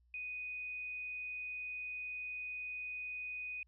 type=tone; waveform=sine; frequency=2489 Hz; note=D#7; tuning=in tune; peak=-40 dBFS; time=0.14-3.63 s; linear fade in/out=2 ms; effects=added 60 Hz sine -67 dBFS peak until 3.67 s